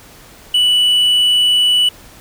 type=tone; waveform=triangle; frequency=2960 Hz; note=F#7; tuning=in tune; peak=-8 dBFS; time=0.54-1.89 s; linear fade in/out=5 ms; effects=pink hiss -41 dBFS RMS until 2.2 s